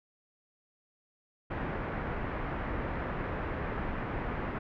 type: low-pass noise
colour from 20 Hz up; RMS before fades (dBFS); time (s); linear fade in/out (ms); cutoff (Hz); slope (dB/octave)
pink; -35; 1.5-4.59; 10; 2000; 24
effects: none